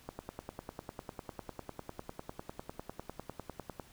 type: click train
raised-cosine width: 1 ms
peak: -26 dBFS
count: 38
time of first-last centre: 0.09-3.797 s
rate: 9.98 Hz
effects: pink hiss -60 dBFS RMS until 3.92 s